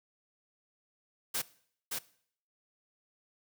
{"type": "noise with echo", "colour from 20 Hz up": "white", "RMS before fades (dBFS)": -33, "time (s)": [1.34, 1.42], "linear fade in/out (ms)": 10, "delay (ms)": 570, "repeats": 1, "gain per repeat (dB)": -3, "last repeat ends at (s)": 1.99, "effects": ["noise-tail reverb RT60 0.6 s tail -20 dB re dry", "high-pass 100 Hz 12 dB/octave"]}